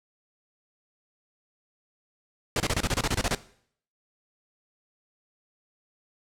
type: noise bursts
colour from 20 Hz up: pink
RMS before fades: -25 dBFS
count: 12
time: 2.56-3.349 s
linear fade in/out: 2 ms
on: 41 ms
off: 27 ms
effects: noise-tail reverb RT60 0.6 s tail -18 dB re dry + low-pass 9000 Hz 12 dB/octave